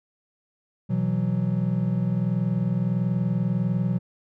triangle chord, B suspended fourth, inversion none, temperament equal, 123.47 / 164.81 / 185 Hz, B2 / E3 / F#3, 0 / 0 / 0 cents, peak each -24 / -25 / -23 dBFS, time 0.89-3.99 s, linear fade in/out 20 ms, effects none

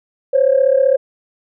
sine tone pair together, 518.9 / 554.4 Hz, C5 / C#5, -14 / 0 cents, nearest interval minor second, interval 114 cents, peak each -12 dBFS, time 0.33-0.97 s, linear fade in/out 10 ms, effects tanh soft clip ceiling -3 dBFS

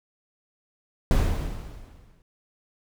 brown noise with exponential decay, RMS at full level -18 dBFS, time 1.11-2.22 s, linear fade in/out 1 ms, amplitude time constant 240 ms, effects none

